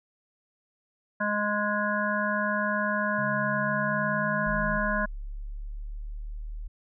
harmonic tone, 207.7 Hz, G#3, in tune, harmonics 1 / 3 / 5 / 7 / 8, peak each -31 / -31 / -31 / -31 / -31 dBFS, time 1.2-5.06 s, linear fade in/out 10 ms
sine tone with pitch glide, 138.59 to 155.56 Hz, C#3 to D#3, 0 to 0 cents, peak -35 dBFS, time 3.18-4.78 s, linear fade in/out 5 ms, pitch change +200 cents, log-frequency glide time 3.47-4.58 s
sine exponential two-way sweep, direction down then up, 46.25 to 34.96 to 38.46 Hz, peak -33 dBFS, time 4.46-6.68 s, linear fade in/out 10 ms, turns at 4.96 s
effects none

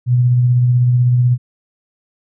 sine tone with tremolo, 123.47 Hz, B2, in tune, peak -8 dBFS, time 0.06-1.38 s, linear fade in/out 50 ms, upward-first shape sine, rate 16 Hz, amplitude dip 25%, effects none

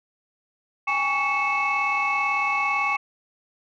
sine tone cluster, 804 / 842 / 1125 / 2199 / 2624 Hz, G5 / G#5 / C#6 / C#7 / E7, +44 / +24 / +25 / -14 / -9 cents, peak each -29 / -30 / -24 / -25 / -27 dBFS, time 0.87-2.97 s, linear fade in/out 10 ms, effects tanh soft clip ceiling -14 dBFS

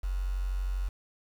sine tone with quantisation, 46.25 Hz, F#1, in tune, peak -28 dBFS, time 0.03-0.89 s, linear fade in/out 10 ms, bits 8, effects none

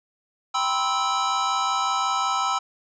square chord, C major seventh, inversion second, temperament just, 784.9 / 981.1 / 1046.5 / 1308.1 Hz, G5 / B5 / C6 / E6, +2 / -12 / 0 / -14 cents, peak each -29 / -29 / -31 / -25 dBFS, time 0.54-2.59 s, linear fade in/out 10 ms, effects resampled to 16000 Hz + 9-bit

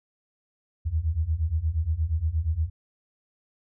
sine beating tone pair, 75.3 / 83.8 Hz, D2 / E2, +44 / +29 cents, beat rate 8.5 Hz, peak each -27 / -25 dBFS, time 0.85-2.7 s, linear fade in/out 20 ms, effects none

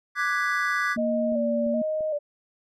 triangle chord, G# half-diminished seventh, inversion second, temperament equal, 1174.7 / 1480 / 1661.2 / 1975.5 Hz, D6 / F#6 / G#6 / B6, 0 / 0 / 0 / 0 cents, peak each -26 / -27 / -26 / -28 dBFS, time 0.15-0.97 s, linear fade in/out 50 ms
sine tone, 233.1 Hz, A#3, in tune, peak -25 dBFS, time 0.96-1.82 s, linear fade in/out 5 ms
sine tone with vibrato, 603 Hz, D5, 46 cents sharp, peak -24 dBFS, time 0.97-2.19 s, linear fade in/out 20 ms, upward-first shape square, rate 1.3 Hz, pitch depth 53 cents each way
click train, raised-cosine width 2 ms, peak -32 dBFS, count 4, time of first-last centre 0.98-2.007 s, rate 2.92 Hz
effects none

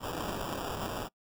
violet noise with sample-and-hold, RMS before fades -36 dBFS, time 0-1.09 s, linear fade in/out 50 ms, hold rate 2100 Hz, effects noise-tail reverb RT60 0.1 s tail -24 dB re dry

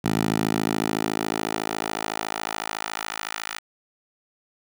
10% pulse tone with high-pass filter sweep, 53.9 Hz, A1, 35 cents flat, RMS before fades -27 dBFS, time 0.04-3.59 s, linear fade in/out 10 ms, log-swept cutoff 160 to 1500 Hz, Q 1, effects none

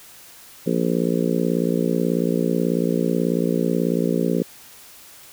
harmonic tone, 58.27 Hz, A#1, in tune, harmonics 3 / 4 / 5 / 6 / 7 / 8 / 9, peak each -23 / -24 / -26 / -29 / -26 / -27 / -30 dBFS, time 0.66-4.43 s, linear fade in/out 10 ms, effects white hiss -45 dBFS RMS until 5.32 s

